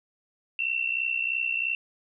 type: tone pair together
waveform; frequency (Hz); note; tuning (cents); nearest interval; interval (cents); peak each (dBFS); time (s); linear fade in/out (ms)
sine; 2674 / 2737; E7 / F7; +24 / -36; unison; 40; -28; 0.59-1.75; 2
effects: none